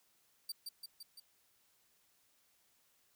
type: tone with echo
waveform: sawtooth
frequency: 4652 Hz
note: D8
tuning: 17 cents flat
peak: -36 dBFS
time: 0.49-0.52 s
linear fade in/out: 5 ms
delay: 170 ms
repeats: 4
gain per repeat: -3 dB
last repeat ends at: 1.2 s
effects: white hiss -73 dBFS RMS until 3.15 s